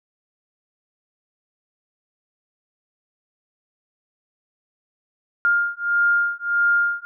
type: beating tone pair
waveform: sine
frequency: 1406 / 1407.6 Hz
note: F6 / F6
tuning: +11 / +13 cents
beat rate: 1.6 Hz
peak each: -20 dBFS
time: 5.45-7.05 s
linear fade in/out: 0 ms
effects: none